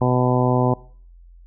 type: harmonic tone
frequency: 125.4 Hz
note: B2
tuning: 27 cents sharp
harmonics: 1 / 2 / 3 / 4 / 5 / 6 / 7 / 8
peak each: -19 / -22 / -24 / -25 / -26 / -27 / -27 / -28 dBFS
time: 0.01-0.74 s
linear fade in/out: 5 ms
effects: noise-tail reverb RT60 0.5 s tail -22 dB re dry + added 43 Hz sine -43 dBFS peak until 1.46 s